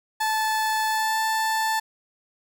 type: tone with pitch glide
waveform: 30% pulse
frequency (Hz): 872 to 882.1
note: A5 to A5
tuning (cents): -16 to +4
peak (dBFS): -19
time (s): 0.2-1.8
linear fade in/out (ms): 10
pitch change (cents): +20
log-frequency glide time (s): 0.88-1.19
effects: none